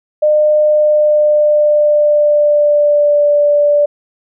sine tone with pitch glide, 605 to 585.1 Hz, D#5 to D5, -49 to -7 cents, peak -7 dBFS, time 0.22-3.86 s, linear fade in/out 10 ms, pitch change -58 cents, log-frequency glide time 0.62-3.29 s, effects none

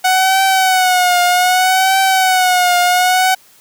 sawtooth tone with vibrato, 740 Hz, F#5, in tune, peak -6 dBFS, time 0.04-3.35 s, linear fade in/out 10 ms, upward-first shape triangle, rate 0.64 Hz, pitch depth 75 cents each way, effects white hiss -47 dBFS RMS until 3.6 s + high-pass 100 Hz 12 dB/octave

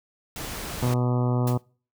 pink noise, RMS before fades -34 dBFS, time 0.36-0.94 s, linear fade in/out 2 ms
harmonic tone, 123.47 Hz, B2, in tune, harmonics 1 / 2 / 3 / 4 / 5 / 6 / 7 / 8 / 9 / 10, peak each -22 / -28 / -32 / -34 / -36 / -38 / -39 / -40 / -41 / -42 dBFS, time 0.82-1.58 s, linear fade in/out 10 ms
white noise with exponential decay, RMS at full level -32 dBFS, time 1.47-1.62 s, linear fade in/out 5 ms, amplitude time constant 32 ms
effects noise-tail reverb RT60 0.4 s tail -25 dB re dry

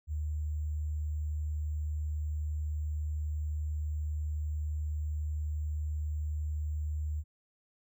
sine tone with sample-and-hold, 75.9 Hz, D#2, 42 cents flat, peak -31 dBFS, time 0.07-7.24 s, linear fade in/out 50 ms, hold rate 7350 Hz, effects none

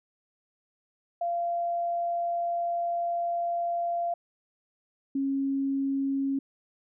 sine tone pair in turn, 689 / 273.4 Hz, F5 / C#4, -24 / -24 cents, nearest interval octave + major third, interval 1600 cents, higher first, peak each -26 / -25 dBFS, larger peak second, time 1.21-4.14 / 5.15-6.39 s, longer first, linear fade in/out 5 ms, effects none

